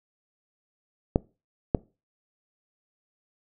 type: clicks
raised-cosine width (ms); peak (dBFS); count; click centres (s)
2; -6; 2; 1.159 / 1.748
effects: noise-tail reverb RT60 0.3 s tail -23 dB re dry